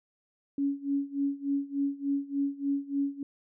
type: tone with tremolo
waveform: sine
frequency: 280 Hz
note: C#4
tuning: 18 cents sharp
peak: -24 dBFS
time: 0.58-3.23 s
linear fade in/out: 2 ms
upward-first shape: sine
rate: 3.4 Hz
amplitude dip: 90%
effects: none